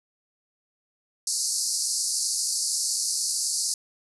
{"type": "band-pass noise", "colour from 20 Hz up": "pink", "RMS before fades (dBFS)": -27, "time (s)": [1.27, 3.74], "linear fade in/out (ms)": 2, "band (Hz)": [4400, 11000], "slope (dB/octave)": 96, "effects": []}